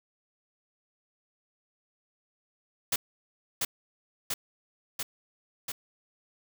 white noise with echo, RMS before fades -27 dBFS, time 2.92-2.96 s, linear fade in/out 5 ms, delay 690 ms, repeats 4, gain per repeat -2 dB, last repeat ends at 5.72 s, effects none

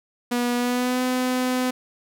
sawtooth tone with pitch glide, 242.7 to 253.4 Hz, B3 to B3, -30 to +45 cents, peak -17 dBFS, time 0.31-1.71 s, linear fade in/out 10 ms, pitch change +75 cents, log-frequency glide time 0.56-1.02 s, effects none

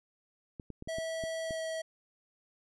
clicks, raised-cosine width 3 ms, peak -29 dBFS, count 7, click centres 0.598 / 0.703 / 0.824 / 0.875 / 0.985 / 1.238 / 1.508 s
square tone with pitch glide, 650 to 645.1 Hz, E5 to E5, -24 to -38 cents, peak -35 dBFS, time 0.88-1.82 s, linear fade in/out 10 ms, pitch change -14 cents, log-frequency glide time 1.43-1.6 s
effects resampled to 24000 Hz

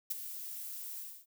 violet noise with ADSR envelope, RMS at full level -32 dBFS, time 0.1-1.26 s, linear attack 11 ms, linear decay 19 ms, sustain -11 dB, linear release 270 ms, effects none

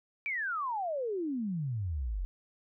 sine exponential sweep, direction down, 2377 to 41.94 Hz, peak -31 dBFS, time 0.26-2.25 s, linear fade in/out 0 ms, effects none

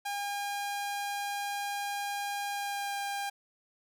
sawtooth tone with pitch glide, 809 to 802.5 Hz, G#5 to G5, -46 to +40 cents, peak -29 dBFS, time 0.05-3.3 s, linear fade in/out 10 ms, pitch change -14 cents, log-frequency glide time 2.51-2.97 s, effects none

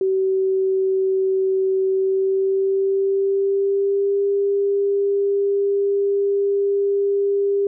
sine tone with pitch glide, 381.3 to 399.8 Hz, G4 to G4, -48 to +34 cents, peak -16 dBFS, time 0.01-7.67 s, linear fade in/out 2 ms, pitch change +82 cents, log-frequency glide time 1.85-4.22 s, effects none

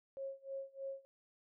sine tone with tremolo, 543 Hz, C#5, 36 cents flat, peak -39 dBFS, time 0.17-1.05 s, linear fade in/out 0 ms, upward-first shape sine, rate 3.2 Hz, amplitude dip 95%, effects none

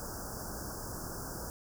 pink band-stop noise, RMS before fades -41 dBFS, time 0-1.5 s, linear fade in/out 0 ms, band 1600 to 4900 Hz, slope 96 dB/octave, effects none

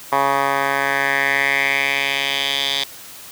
10% pulse tone with band-pass filter sweep, 138.59 Hz, C#3, in tune, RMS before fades -19 dBFS, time 0.12-2.84 s, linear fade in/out 5 ms, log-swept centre 1100 to 3700 Hz, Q 3.4, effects white hiss -38 dBFS RMS until 3.31 s + high-pass 60 Hz 12 dB/octave

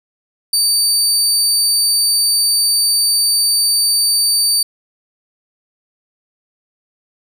25% pulse tone, 4608 Hz, D8, 34 cents flat, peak -7 dBFS, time 0.53-4.63 s, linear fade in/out 5 ms, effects none

